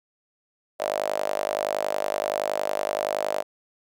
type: tone with high-pass filter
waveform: sawtooth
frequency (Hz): 50.7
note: G#1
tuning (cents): -41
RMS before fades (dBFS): -27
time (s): 0.79-3.43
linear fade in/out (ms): 20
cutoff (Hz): 610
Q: 6.8
effects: none